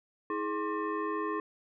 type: tone with frequency modulation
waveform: sine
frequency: 321.4 Hz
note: E4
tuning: 44 cents flat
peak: -30 dBFS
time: 0.3-1.4 s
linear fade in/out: 2 ms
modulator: 741 Hz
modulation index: 1.5
effects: none